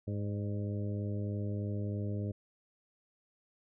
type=harmonic tone with a mistuned harmonic; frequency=103.2 Hz; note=G#2; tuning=10 cents flat; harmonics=1 / 2 / 3 / 4 / 5 / 6; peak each=-34 / -40 / -44 / -46 / -48 / -50 dBFS; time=0.07-2.32 s; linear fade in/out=10 ms; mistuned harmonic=6; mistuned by=-32 cents; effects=none